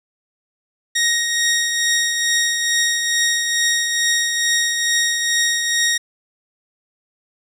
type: tone with tremolo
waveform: 15% pulse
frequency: 1874 Hz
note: A#6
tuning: 9 cents sharp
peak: -8 dBFS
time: 0.95-5.98 s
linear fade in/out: 10 ms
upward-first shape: triangle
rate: 2.3 Hz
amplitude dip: 45%
effects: resampled to 32000 Hz + 8-bit